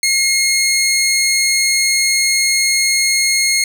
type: tone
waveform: 15% pulse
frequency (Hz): 2152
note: C7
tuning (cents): +48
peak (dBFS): -6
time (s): 0.03-3.64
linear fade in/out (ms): 2
effects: none